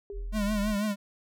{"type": "tone with exponential decay", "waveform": "sine", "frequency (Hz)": 401.9, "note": "G4", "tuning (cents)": 43, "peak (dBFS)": -34, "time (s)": [0.1, 0.39], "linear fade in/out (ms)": 1, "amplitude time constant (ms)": 63}
{"type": "tone", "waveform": "sine", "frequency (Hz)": 42.59, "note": "F1", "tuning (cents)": -43, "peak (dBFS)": -32, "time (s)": [0.12, 0.77], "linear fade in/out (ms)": 50}
{"type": "tone with vibrato", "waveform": "square", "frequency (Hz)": 207.7, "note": "G#3", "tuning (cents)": 0, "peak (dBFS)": -27, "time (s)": [0.32, 0.96], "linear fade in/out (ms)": 50, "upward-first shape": "triangle", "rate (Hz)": 6.1, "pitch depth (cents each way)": 82}
{"effects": []}